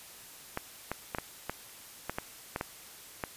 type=clicks; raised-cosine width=0.5 ms; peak=-17 dBFS; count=10; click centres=0.574 / 0.916 / 1.148 / 1.185 / 1.496 / 2.096 / 2.185 / 2.561 / 2.611 / 3.238 s; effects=white hiss -50 dBFS RMS until 3.36 s + resampled to 32000 Hz